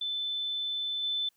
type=tone with level steps; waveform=sine; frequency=3520 Hz; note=A7; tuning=in tune; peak=-30 / -28 dBFS; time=0.01-1.29 s; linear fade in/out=5 ms; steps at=1.03 s; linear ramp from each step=5 ms; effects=white hiss -72 dBFS RMS until 1.36 s